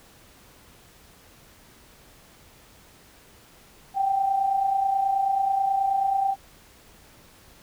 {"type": "tone pair together", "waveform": "sine", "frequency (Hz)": [754.7, 784], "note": ["F#5", "G5"], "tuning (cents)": [34, 0], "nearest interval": "minor second", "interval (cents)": 66, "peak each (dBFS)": [-29, -21], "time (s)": [3.94, 6.36], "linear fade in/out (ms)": 50, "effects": ["pink hiss -53 dBFS RMS until 7.62 s"]}